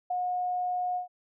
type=tone with ADSR envelope; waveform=sine; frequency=723 Hz; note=F#5; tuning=40 cents flat; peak=-25 dBFS; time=0.1-1.08 s; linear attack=9 ms; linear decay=3 ms; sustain=-2 dB; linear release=120 ms; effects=none